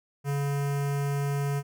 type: tone with notch filter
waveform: square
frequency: 141.5 Hz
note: C#3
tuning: 36 cents sharp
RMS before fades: -28 dBFS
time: 0.24-1.63 s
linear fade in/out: 50 ms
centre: 3800 Hz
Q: 1.3
effects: none